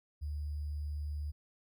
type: tone with sample-and-hold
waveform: sine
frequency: 74 Hz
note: D2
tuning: 14 cents sharp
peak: -35 dBFS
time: 0.21-1.32 s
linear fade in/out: 20 ms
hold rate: 4900 Hz
effects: none